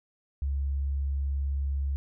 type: tone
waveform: sine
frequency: 69.3 Hz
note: C#2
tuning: in tune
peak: -26 dBFS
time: 0.42-1.96 s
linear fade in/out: 0 ms
effects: none